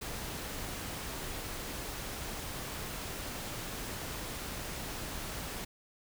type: noise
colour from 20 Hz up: pink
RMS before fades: -40 dBFS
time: 0.01-5.65 s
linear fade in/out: 10 ms
effects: none